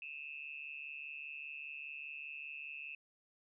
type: tone with amplitude modulation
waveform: sine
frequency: 2607 Hz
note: E7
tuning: 20 cents flat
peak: -40 dBFS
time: 0.02-2.95 s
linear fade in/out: 2 ms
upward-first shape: sine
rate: 145 Hz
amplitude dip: 90%
effects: none

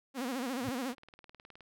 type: tone with vibrato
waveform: sawtooth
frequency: 254.7 Hz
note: C4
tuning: 46 cents flat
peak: -30 dBFS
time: 0.14-0.95 s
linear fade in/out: 50 ms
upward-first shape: sine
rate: 14 Hz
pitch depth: 140 cents each way
type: tone with exponential growth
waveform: sine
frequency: 112.9 Hz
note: A2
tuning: 45 cents sharp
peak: -32 dBFS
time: 0.59-0.69 s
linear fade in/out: 0 ms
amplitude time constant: 21 ms
type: click train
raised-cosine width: 0.3 ms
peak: -37 dBFS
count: 14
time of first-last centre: 0.93-1.607 s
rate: 19.2 Hz
effects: none

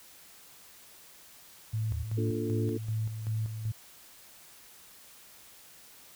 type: tone with tremolo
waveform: sine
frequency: 110 Hz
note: A2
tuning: in tune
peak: -28 dBFS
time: 1.73-3.72 s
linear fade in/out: 10 ms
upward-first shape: square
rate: 2.6 Hz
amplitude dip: 55%
type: tone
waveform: sine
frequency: 77.78 Hz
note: D#2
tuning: in tune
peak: -32 dBFS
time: 1.91-2.04 s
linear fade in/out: 10 ms
type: chord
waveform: sine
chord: Bb major seventh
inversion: none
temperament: equal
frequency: 233.1 / 293.7 / 349.2 / 440 Hz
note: Bb3 / D4 / F4 / A4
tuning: 0 / 0 / 0 / 0 cents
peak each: -36 dBFS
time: 2.17-2.78 s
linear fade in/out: 10 ms
effects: white hiss -54 dBFS RMS until 6.15 s

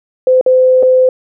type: tone with dropouts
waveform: sine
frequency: 513 Hz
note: C5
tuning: 34 cents flat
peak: -5 dBFS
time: 0.27-1.09 s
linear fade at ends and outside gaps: 2 ms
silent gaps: 0.412-0.462 / 0.827-0.831 s
effects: none

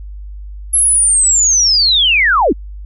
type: linear sweep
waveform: sine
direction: down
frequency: 11175 to 205.8 Hz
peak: -8 dBFS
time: 0.73-2.53 s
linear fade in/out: 10 ms
effects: added 50 Hz sine -26 dBFS peak until 2.85 s

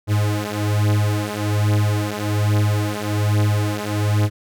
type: beating tone pair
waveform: 45% pulse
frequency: 103.83 / 105.03 Hz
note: G#2 / G#2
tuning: 0 / +20 cents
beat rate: 1.2 Hz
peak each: -20 dBFS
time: 0.07-4.3 s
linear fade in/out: 50 ms
effects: none

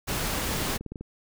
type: noise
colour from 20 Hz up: pink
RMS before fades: -29 dBFS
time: 0.07-0.78 s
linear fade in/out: 20 ms
type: clicks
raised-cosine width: 3 ms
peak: -24 dBFS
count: 9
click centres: 0.492 / 0.58 / 0.706 / 0.764 / 0.81 / 0.863 / 0.92 / 0.958 / 1.01 s
effects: none

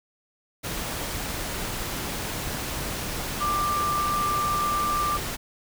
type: tone in noise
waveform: sine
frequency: 1184 Hz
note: D6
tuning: 14 cents sharp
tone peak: -23 dBFS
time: 3.4-5.18 s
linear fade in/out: 20 ms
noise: pink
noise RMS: -31 dBFS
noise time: 0.63-5.37 s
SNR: +5 dB
effects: none

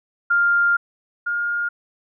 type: tone pair in turn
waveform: sine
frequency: 1400 / 1417.1 Hz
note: F6 / F6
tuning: +4 / +25 cents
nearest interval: unison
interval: 21 cents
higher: second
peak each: -14 / -20 dBFS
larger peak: first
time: 0.3-0.77 / 1.26-1.69 s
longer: first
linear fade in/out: 10 ms
effects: none

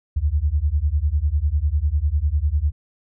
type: beating tone pair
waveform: sine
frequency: 69.3 / 79.3 Hz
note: C#2 / D#2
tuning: 0 / +33 cents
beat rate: 10 Hz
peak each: -20 dBFS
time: 0.16-2.72 s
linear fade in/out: 10 ms
effects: none

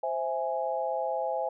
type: chord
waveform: sine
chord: C augmented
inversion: none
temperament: equal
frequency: 523.3 / 659.3 / 830.6 Hz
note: C5 / E5 / G#5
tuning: 0 / 0 / 0 cents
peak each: -32 dBFS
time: 0.03-1.49 s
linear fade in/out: 5 ms
effects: none

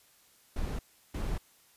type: noise bursts at uneven times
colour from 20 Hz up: brown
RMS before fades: -33 dBFS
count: 2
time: 0.56-0.79 / 1.14-1.38 s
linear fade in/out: 5 ms
effects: white hiss -63 dBFS RMS until 1.76 s + resampled to 32000 Hz

